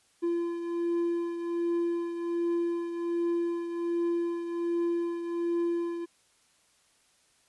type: beating tone pair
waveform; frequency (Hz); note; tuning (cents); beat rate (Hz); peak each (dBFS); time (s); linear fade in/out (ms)
triangle; 341.6 / 342.9; F4 / F4; -38 / -32; 1.3; -26 / -34; 0.22-6.06; 20
effects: white hiss -66 dBFS RMS until 7.48 s + resampled to 24000 Hz